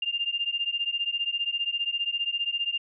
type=beating tone pair; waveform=sine; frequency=2794 / 2809 Hz; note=F7 / F7; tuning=0 / +9 cents; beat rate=15 Hz; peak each=-29 / -29 dBFS; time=0.02-2.78 s; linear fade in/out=5 ms; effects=none